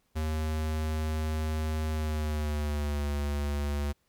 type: tone with pitch glide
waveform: square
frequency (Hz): 78 to 72.36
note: D#2 to D2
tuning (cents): +5 to -25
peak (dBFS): -29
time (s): 0.15-3.93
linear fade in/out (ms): 20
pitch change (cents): -130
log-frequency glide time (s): 1.91-3.08
effects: pink hiss -73 dBFS RMS until 4.08 s